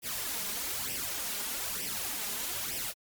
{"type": "noise with flanger", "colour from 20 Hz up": "white", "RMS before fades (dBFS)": -35, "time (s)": [0.02, 2.94], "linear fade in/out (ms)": 50, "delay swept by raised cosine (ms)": [0.36, 4.96], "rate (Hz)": 1.1, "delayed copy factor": 0.7, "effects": ["MP3 96 kbps"]}